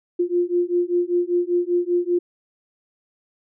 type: beating tone pair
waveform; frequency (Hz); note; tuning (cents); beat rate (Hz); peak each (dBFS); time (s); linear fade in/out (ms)
sine; 349.2 / 354.3; F4 / F4; 0 / +25; 5.1; -21; 0.19-2.19; 10
effects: none